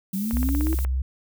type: noise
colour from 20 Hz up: violet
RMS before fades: -36 dBFS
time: 0.13-0.85 s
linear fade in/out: 5 ms
type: linear sweep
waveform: sine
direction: up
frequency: 185 to 330.3 Hz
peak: -24 dBFS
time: 0.13-0.75 s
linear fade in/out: 10 ms
type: click train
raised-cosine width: 0.5 ms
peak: -20 dBFS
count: 10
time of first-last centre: 0.31-0.849 s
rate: 16.7 Hz
type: tone with vibrato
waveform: sine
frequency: 65.1 Hz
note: C2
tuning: 8 cents flat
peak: -21 dBFS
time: 0.33-1.02 s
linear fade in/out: 5 ms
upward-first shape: triangle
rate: 3.2 Hz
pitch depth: 27 cents each way
effects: none